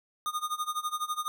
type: tone with tremolo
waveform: square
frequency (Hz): 1226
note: D#6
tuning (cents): -26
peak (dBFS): -28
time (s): 0.26-1.28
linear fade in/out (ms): 0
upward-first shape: sine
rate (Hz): 12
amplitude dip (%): 90
effects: none